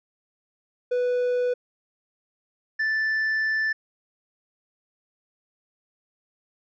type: tone pair in turn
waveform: triangle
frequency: 493.9 / 1760.1 Hz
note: B4 / A6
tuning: 0 / 0 cents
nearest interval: octave + minor seventh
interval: 2200 cents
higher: second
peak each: -19 / -20 dBFS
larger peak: first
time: 0.91-1.54 / 2.79-3.73 s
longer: second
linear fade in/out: 10 ms
effects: resampled to 16000 Hz